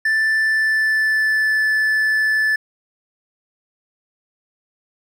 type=tone with pitch glide; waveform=triangle; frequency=1764 to 1743.7 Hz; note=A6 to A6; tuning=+4 to -16 cents; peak=-13 dBFS; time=0.05-2.56 s; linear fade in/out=5 ms; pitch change=-20 cents; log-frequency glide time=0.39-1.65 s; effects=none